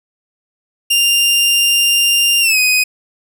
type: tone with pitch glide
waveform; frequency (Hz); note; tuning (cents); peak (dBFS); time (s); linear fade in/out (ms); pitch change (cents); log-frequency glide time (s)
sawtooth; 2794 to 2504; F7 to D#7; 0 to +10; -7; 0.9-2.84; 10; -190; 2.41-2.58
effects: none